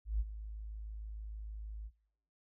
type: tone with ADSR envelope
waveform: sine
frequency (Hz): 53.2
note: G#1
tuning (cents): +42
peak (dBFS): -28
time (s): 0.05-1.91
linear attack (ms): 150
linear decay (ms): 35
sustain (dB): -13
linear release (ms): 49
effects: noise-tail reverb RT60 0.8 s tail -26 dB re dry